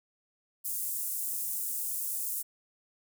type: high-pass noise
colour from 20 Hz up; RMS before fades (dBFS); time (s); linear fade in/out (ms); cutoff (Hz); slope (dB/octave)
pink; -34; 0.64-2.43; 20; 8800; 24
effects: none